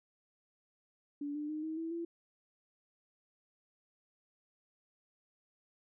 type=tone with pitch steps; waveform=sine; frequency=288.6 / 297.7 / 307.2 / 316.9 / 327 / 337.3 Hz; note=D4 / D4 / D#4 / D#4 / E4 / E4; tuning=-30 / +24 / -22 / +32 / -14 / +40 cents; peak=-36 dBFS; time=1.21-2.05 s; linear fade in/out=5 ms; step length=140 ms; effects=none